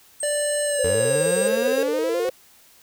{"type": "tone", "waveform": "sine", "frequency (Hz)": 8372, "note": "C9", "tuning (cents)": 0, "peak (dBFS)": -26, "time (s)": [0.2, 1.48], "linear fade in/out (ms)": 5}
{"type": "tone with pitch glide", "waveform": "square", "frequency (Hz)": [587.3, 541.7], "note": ["D5", "C#5"], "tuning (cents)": [0, -40], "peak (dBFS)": -23, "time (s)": [0.23, 1.83], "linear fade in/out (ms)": 2, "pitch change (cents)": -140, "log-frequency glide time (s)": [0.64, 1.24]}
{"type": "tone with vibrato", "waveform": "sine", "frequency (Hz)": 487.2, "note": "B4", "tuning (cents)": -24, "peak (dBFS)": -21, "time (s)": [0.79, 2.3], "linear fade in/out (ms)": 5, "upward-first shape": "square", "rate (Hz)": 9.6, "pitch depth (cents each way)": 110}
{"type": "linear sweep", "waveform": "sawtooth", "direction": "up", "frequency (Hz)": [80.3, 371.5], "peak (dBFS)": -23, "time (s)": [0.84, 2.29], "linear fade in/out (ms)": 0}
{"effects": ["white hiss -53 dBFS RMS until 2.82 s"]}